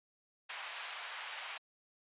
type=band-pass noise; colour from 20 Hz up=white; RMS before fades=-45 dBFS; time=0.49-1.58 s; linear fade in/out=10 ms; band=720 to 3300 Hz; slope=24 dB/octave; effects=resampled to 8000 Hz